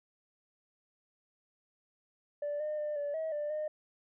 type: tone with pitch steps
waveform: sine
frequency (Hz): 584 / 607 / 599 / 578 / 639 / 592 / 611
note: D5 / D#5 / D5 / D5 / D#5 / D5 / D#5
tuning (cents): -10 / -43 / +34 / -28 / +46 / +14 / -32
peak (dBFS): -31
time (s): 2.42-3.68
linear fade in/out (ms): 5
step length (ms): 180
effects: tanh soft clip ceiling -30 dBFS